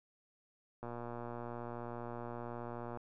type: click train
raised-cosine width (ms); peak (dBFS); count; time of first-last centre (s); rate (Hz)
1; -30; 256; 0.83-2.973; 119
effects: none